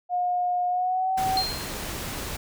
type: tone with pitch glide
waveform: sine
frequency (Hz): 717 to 759.6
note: F5 to F#5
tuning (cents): +45 to +45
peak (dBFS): -22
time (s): 0.09-1.44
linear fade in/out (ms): 50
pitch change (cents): +100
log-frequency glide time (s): 0.68-1.14
type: noise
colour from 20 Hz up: pink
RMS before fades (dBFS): -33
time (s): 1.17-2.37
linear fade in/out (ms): 10
type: tone with exponential decay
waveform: sine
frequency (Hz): 4186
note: C8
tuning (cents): 0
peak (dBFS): -21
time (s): 1.37-1.88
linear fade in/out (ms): 1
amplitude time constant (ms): 110
effects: none